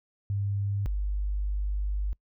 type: tone pair in turn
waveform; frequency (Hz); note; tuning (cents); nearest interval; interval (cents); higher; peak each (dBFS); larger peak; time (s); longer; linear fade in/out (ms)
sine; 100.3 / 49.98; G2 / G1; +40 / +34; octave; 1206; first; -26; neither; 0.3-0.86 / 0.86-2.13; second; 0
effects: noise-tail reverb RT60 0.1 s tail -25 dB re dry